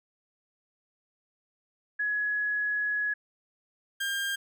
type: tone pair in turn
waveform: sine / 30% pulse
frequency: 1683 / 1602.5 Hz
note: G#6 / G6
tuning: +23 / +38 cents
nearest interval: minor second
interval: 85 cents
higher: first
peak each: -26 dBFS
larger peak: neither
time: 1.99-3.14 / 4-4.36 s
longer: first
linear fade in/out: 10 ms
effects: none